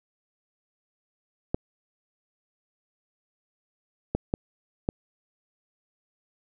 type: clicks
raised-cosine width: 2 ms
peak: -11 dBFS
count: 4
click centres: 1.545 / 4.15 / 4.339 / 4.889 s
effects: none